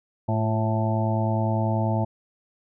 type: harmonic tone with a mistuned harmonic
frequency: 110 Hz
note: A2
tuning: in tune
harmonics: 1 / 2 / 3 / 5 / 6 / 7 / 8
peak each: -23 / -28 / -33 / -34 / -30 / -36 / -31 dBFS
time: 0.28-2.05 s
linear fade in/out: 10 ms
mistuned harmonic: 3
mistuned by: +46 cents
effects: none